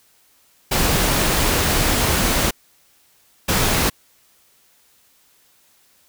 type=noise bursts at uneven times; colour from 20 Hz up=pink; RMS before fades=-18 dBFS; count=2; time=0.71-2.51 / 3.48-3.9 s; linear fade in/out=10 ms; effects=white hiss -57 dBFS RMS until 6.08 s